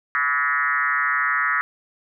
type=tone with frequency modulation; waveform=sine; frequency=1568 Hz; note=G6; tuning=in tune; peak=-18 dBFS; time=0.15-1.61 s; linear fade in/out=0 ms; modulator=141 Hz; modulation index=2.9; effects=none